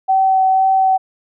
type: tone with vibrato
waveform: sine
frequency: 763 Hz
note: G5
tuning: 47 cents flat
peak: -10 dBFS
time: 0.08-0.98 s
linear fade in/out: 20 ms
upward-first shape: sine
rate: 2 Hz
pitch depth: 9 cents each way
effects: none